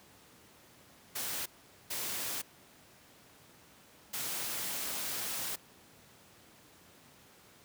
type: noise bursts at uneven times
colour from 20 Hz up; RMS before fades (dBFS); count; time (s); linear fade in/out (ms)
white; -37; 3; 1.15-1.46 / 1.9-2.42 / 4.13-5.56; 10
effects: pink hiss -59 dBFS RMS until 7.64 s + high-pass 100 Hz 12 dB/octave